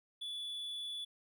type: tone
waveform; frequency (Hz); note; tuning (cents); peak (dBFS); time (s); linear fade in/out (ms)
triangle; 3443; A7; -38; -38; 0.21-1.05; 10
effects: none